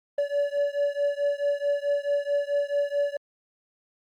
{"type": "beating tone pair", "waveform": "triangle", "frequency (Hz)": [571, 575.6], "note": ["D5", "D5"], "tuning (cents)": [-49, -35], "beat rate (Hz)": 4.6, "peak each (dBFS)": [-24, -25], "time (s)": [0.18, 3.17], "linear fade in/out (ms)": 5, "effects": ["Opus 32 kbps"]}